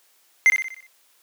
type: tone with echo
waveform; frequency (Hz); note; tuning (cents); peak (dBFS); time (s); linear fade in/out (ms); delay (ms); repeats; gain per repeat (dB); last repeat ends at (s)
triangle; 2082; C7; -9; -9; 0.46-0.5; 0; 61; 6; -6; 0.866
effects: white hiss -60 dBFS RMS until 1.22 s + high-pass 400 Hz 12 dB/octave